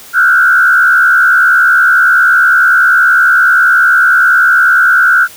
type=tone with frequency modulation; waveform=sine; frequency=1467 Hz; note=F#6; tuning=15 cents flat; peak=-4 dBFS; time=0.13-5.28 s; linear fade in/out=50 ms; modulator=70.7 Hz; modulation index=1.3; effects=white hiss -34 dBFS RMS until 5.36 s